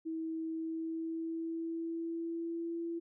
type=tone with pitch glide; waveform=sine; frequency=323 to 336.3 Hz; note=E4 to E4; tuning=-35 to +35 cents; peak=-35 dBFS; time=0.05-3 s; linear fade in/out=20 ms; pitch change=+70 cents; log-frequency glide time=0.5-2.79 s; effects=none